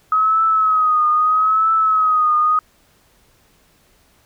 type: tone with vibrato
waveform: sine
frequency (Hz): 1269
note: D#6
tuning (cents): +34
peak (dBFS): -12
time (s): 0.12-2.59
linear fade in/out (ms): 2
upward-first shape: triangle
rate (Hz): 0.78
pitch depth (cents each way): 68
effects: pink hiss -56 dBFS RMS until 4.25 s